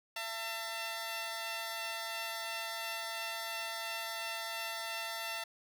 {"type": "tone pair together", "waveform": "10% pulse", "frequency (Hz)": [673, 898.3], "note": ["E5", "A5"], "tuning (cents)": [36, 36], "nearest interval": "perfect fourth", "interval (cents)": 500, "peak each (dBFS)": [-32, -32], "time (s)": [0.16, 5.44], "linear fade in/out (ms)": 5, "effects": []}